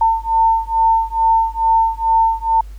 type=beating tone pair; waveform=sine; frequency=900 / 902.3 Hz; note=A5 / A5; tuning=+39 / +43 cents; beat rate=2.3 Hz; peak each=-15 dBFS; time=0.01-2.61 s; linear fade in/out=5 ms; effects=added 50 Hz sine -30 dBFS peak until 2.78 s + pink hiss -52 dBFS RMS until 2.78 s